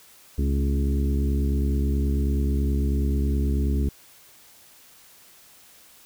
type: harmonic tone with a mistuned harmonic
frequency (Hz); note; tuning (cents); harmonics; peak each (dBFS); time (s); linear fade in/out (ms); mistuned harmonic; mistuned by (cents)
69.3; C#2; 0; 1 / 2 / 3 / 4 / 5 / 6; -21 / -31 / -30 / -32 / -36 / -37; 0.38-3.89; 5; 3; +52
effects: white hiss -52 dBFS RMS until 6.05 s